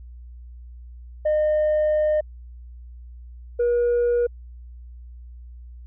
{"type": "tone pair in turn", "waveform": "sine", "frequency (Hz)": [610, 479.7], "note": ["D#5", "A#4"], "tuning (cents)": [-34, 50], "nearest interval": "major third", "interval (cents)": 416, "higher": "first", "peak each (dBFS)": -15, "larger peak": "neither", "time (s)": [[1.25, 2.21], [3.59, 4.27]], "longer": "first", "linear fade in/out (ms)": 10, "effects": ["tanh soft clip ceiling -16 dBFS", "added 60 Hz sine -38 dBFS peak until 5.86 s"]}